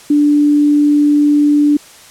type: tone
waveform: sine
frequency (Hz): 293.3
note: D4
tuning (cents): -2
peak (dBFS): -7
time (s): 0.1-1.77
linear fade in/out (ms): 5
effects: white hiss -39 dBFS RMS until 2.1 s + low-pass 10000 Hz 12 dB/octave